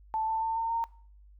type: tone with pitch steps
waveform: sine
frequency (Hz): 880 / 889.7 / 899.5 / 909.5 / 919.5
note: A5 / A5 / A5 / A#5 / A#5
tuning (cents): 0 / +19 / +38 / -43 / -24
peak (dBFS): -27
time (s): 0.14-0.84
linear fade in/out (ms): 0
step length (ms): 140
effects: noise-tail reverb RT60 0.5 s tail -22 dB re dry + added 50 Hz sine -52 dBFS peak until 1.39 s